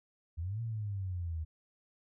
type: exponential two-way sweep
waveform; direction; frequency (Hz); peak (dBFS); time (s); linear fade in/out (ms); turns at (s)
sine; up then down; 77.78 to 117 to 77.78; -34; 0.37-1.45; 20; 0.61
effects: none